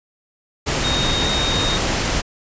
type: tone in noise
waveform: sine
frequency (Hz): 3720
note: A#7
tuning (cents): -4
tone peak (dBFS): -21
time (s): 0.83-1.78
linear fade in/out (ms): 20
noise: pink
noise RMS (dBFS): -20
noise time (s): 0.66-2.22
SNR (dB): -4
effects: resampled to 16000 Hz